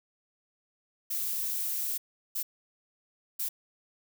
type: noise bursts at uneven times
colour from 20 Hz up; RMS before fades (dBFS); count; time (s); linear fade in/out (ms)
violet; -32; 3; 1.1-1.98 / 2.35-2.43 / 3.39-3.49; 10
effects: none